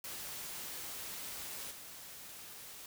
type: noise with level steps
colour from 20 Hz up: white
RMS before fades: -44 / -50 dBFS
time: 0.04-2.86 s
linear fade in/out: 2 ms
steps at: 1.7 s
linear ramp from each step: 20 ms
effects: none